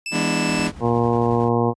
sawtooth tone, 2637 Hz, E7, in tune, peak -22 dBFS, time 0.06-0.67 s, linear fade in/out 2 ms
sawtooth chord, E dominant seventh, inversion none, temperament just, 164.81 / 206 / 247.2 / 296.7 Hz, E3 / G#3 / B3 / D4, 0 / -14 / +2 / +18 cents, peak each -21 dBFS, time 0.11-0.72 s, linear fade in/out 50 ms
brown noise with tremolo, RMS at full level -33 dBFS, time 0.49-1.49 s, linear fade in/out 5 ms, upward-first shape square, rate 11 Hz, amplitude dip 35%
harmonic tone, 118.2 Hz, A#2, 24 cents sharp, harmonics 1 / 2 / 3 / 4 / 5 / 6 / 7 / 8 / 9, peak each -22 / -22 / -24 / -22 / -33 / -27 / -28 / -29 / -29 dBFS, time 0.8-1.74 s, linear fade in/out 50 ms
effects high-pass 60 Hz 12 dB/octave + resampled to 22050 Hz

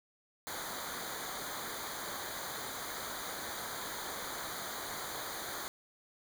pink noise with comb filter, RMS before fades -41 dBFS, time 0.47-5.68 s, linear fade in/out 0 ms, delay 0.37 ms, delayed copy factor -0.9, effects none

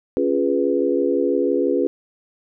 sine chord, C# dominant seventh, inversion none, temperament equal, 277.2 / 349.2 / 415.3 / 493.9 Hz, C#4 / E#4 / G#4 / B4, 0 / 0 / 0 / 0 cents, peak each -22 dBFS, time 0.17-1.87 s, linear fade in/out 0 ms, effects none

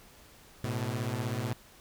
sawtooth beating tone pair, 109.2 / 125.2 Hz, A2 / B2, -13 / +24 cents, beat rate 16 Hz, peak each -30 dBFS, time 0.64-1.53 s, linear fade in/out 0 ms, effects pink hiss -56 dBFS RMS until 1.8 s

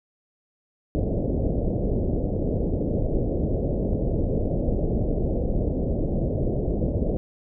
pink low-pass noise, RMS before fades -24 dBFS, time 0.95-7.17 s, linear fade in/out 0 ms, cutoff 610 Hz, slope 48 dB/octave, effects none

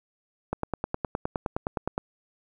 click train, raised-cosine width 1 ms, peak -13 dBFS, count 15, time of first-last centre 0.53-1.979 s, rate 9.66 Hz, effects 9-bit

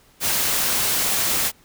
white noise, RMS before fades -21 dBFS, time 0.2-1.52 s, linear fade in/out 50 ms, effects pink hiss -55 dBFS RMS until 1.64 s

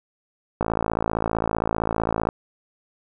click train, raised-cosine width 1 ms, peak -8 dBFS, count 94, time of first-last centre 0.61-2.289 s, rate 55.4 Hz, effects none

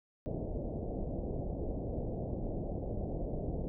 pink low-pass noise, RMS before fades -37 dBFS, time 0.26-3.68 s, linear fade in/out 0 ms, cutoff 680 Hz, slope 48 dB/octave, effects none

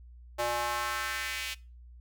square tone with high-pass filter sweep, 119.7 Hz, A#2, 46 cents sharp, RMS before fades -33 dBFS, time 0.38-1.55 s, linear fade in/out 20 ms, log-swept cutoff 610 to 2800 Hz, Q 1.9, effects noise-tail reverb RT60 0.3 s tail -21 dB re dry + added 60 Hz sine -48 dBFS peak until 2 s

